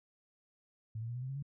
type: tone with pitch steps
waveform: sine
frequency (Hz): 110.1 / 114.78 / 119.65 / 124.73 / 130.03 / 135.55 / 141.31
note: A2 / A#2 / A#2 / B2 / C3 / C#3 / C#3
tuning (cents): +2 / -26 / +46 / +18 / -10 / -38 / +34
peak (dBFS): -37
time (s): 0.95-1.426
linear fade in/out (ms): 5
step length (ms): 68
effects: none